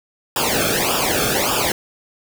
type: noise with flanger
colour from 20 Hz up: pink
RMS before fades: -19 dBFS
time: 0.36-1.72 s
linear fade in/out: 2 ms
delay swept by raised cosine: 0.48 to 1.05 ms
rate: 1.7 Hz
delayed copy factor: -1
effects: none